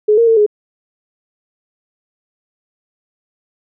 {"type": "tone with pitch steps", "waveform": "sine", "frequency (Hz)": [423.3, 464, 451.8, 418.7], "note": ["G#4", "A#4", "A4", "G#4"], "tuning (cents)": [33, -8, 46, 14], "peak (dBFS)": -7, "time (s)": [0.08, 0.464], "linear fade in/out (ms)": 10, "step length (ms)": 96, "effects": []}